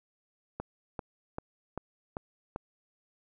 click train, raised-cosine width 1 ms, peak -21 dBFS, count 6, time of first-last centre 0.6-2.561 s, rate 2.55 Hz, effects none

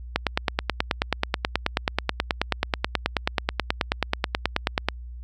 click train, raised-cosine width 0.3 ms, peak -4 dBFS, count 45, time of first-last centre 0.16-4.886 s, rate 9.31 Hz, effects added 60 Hz sine -35 dBFS peak until 5.23 s

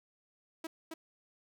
sawtooth tone with echo, 323.8 Hz, E4, 31 cents flat, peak -34 dBFS, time 0.64-0.67 s, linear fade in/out 5 ms, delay 270 ms, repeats 1, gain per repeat -3 dB, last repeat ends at 0.94 s, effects none

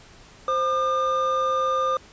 triangle tone pair together, 523.3 / 1206.4 Hz, C5 / D6, 0 / +46 cents, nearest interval octave + major second, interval 1446 cents, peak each -23 / -20 dBFS, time 0.48-1.97 s, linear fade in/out 2 ms, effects pink hiss -49 dBFS RMS until 2.12 s + resampled to 16000 Hz

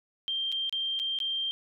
sine tone with dropouts, 3169 Hz, G7, 18 cents sharp, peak -28 dBFS, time 0.28-1.51 s, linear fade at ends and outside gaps 0 ms, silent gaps 0.518-0.524 / 0.695-0.726 / 0.992-0.998 / 1.188-1.202 s, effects none

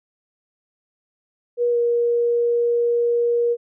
sine tone with pitch glide, 480.8 to 474.2 Hz, B4 to A#4, -46 to +30 cents, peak -16 dBFS, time 1.57-3.57 s, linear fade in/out 50 ms, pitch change -24 cents, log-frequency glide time 1.7-1.77 s, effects none

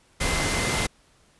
sine tone in noise, 2069 Hz, C7, 20 cents flat, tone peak -31 dBFS, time 0.2-0.87 s, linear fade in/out 10 ms, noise pink, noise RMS -25 dBFS, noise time 0.2-0.87 s, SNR -9 dB, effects pink hiss -60 dBFS RMS until 1.39 s + resampled to 24000 Hz

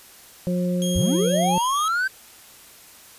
harmonic tone, 178.8 Hz, F3, 41 cents sharp, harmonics 1 / 2 / 3, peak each -21 / -32 / -28 dBFS, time 0.47-1.58 s, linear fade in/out 0 ms
20% pulse tone, 3253 Hz, G#7, 37 cents flat, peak -23 dBFS, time 0.82-1.88 s, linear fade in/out 0 ms
triangle linear sweep, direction up, 51 to 1577 Hz, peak -18 dBFS, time 0.95-2.08 s, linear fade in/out 10 ms
effects white hiss -47 dBFS RMS until 3.18 s + resampled to 32000 Hz

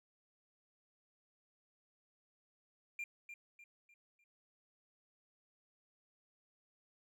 triangle tone with echo, 2389 Hz, D7, 29 cents sharp, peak -38 dBFS, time 2.99-3.04 s, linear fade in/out 2 ms, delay 300 ms, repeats 4, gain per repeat -8 dB, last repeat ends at 4.24 s, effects none

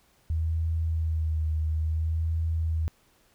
sine tone with vibrato, 79.8 Hz, D#2, 44 cents sharp, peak -24 dBFS, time 0.3-2.88 s, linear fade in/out 0 ms, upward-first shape sine, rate 0.59 Hz, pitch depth 34 cents each way, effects pink hiss -64 dBFS RMS until 3.34 s

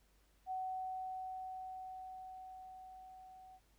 sine tone with level ramp, 750 Hz, F#5, 23 cents sharp, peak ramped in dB -37 to -55 dBFS, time 0.46-3.6 s, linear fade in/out 50 ms, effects added 50 Hz sine -70 dBFS peak until 3.78 s + pink hiss -74 dBFS RMS until 3.78 s

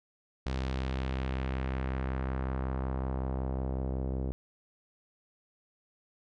sawtooth tone with low-pass filter sweep, 65.41 Hz, C2, in tune, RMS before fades -33 dBFS, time 0.46-4.32 s, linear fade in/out 0 ms, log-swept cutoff 4800 to 470 Hz, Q 1.2, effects none

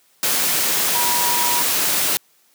sine tone in noise, 963 Hz, B5, 44 cents flat, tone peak -22 dBFS, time 0.95-1.62 s, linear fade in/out 0 ms, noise white, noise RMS -19 dBFS, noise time 0.23-2.17 s, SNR -6 dB, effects white hiss -58 dBFS RMS until 2.54 s + high-pass 150 Hz 12 dB/octave

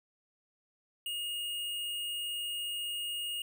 square tone, 2857 Hz, F7, 39 cents sharp, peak -35 dBFS, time 1.06-3.42 s, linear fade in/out 2 ms, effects none

